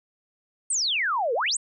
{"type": "exponential two-way sweep", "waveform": "sine", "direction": "down then up", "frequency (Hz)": [9000, 440.1, 9000], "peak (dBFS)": -22, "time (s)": [0.7, 1.57], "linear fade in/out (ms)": 5, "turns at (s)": 1.34, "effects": []}